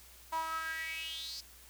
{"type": "tone with high-pass filter sweep", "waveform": "sawtooth", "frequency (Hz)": 322.2, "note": "E4", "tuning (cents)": -39, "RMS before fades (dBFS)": -39, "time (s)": [0.32, 1.41], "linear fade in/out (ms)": 10, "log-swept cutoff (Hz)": [890, 5000], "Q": 7.5, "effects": ["added 60 Hz sine -60 dBFS peak until 1.69 s", "white hiss -57 dBFS RMS until 1.69 s"]}